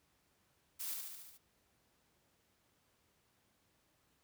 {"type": "noise with echo", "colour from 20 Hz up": "blue", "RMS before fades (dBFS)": -42, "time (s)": [0.79, 0.95], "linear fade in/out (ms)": 20, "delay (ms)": 72, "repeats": 6, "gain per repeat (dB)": -3, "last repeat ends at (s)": 1.382, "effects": ["pink hiss -75 dBFS RMS until 4.23 s", "high-pass 60 Hz 12 dB/octave"]}